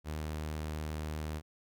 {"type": "tone", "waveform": "sawtooth", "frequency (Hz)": 77, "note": "D#2", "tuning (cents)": -17, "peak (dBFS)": -32, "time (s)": [0.04, 1.42], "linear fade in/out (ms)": 50, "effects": []}